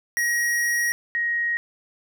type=tone pair in turn; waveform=square / sine; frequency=1894 / 1883.6 Hz; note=A#6 / A#6; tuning=+27 / +18 cents; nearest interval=unison; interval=9 cents; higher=first; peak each=-21 dBFS; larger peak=neither; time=0.17-0.92 / 1.15-1.57 s; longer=first; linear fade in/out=0 ms; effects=none